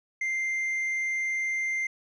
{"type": "tone with tanh clipping", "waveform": "sine", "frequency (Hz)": 2093, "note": "C7", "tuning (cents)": 0, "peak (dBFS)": -27, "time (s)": [0.21, 1.87], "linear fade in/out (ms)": 5, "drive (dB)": 3, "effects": []}